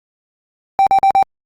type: tone bursts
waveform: triangle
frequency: 780 Hz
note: G5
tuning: 9 cents flat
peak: -5 dBFS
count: 4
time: 0.79-1.227 s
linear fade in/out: 0 ms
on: 77 ms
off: 43 ms
effects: tanh soft clip ceiling -2 dBFS + Opus 48 kbps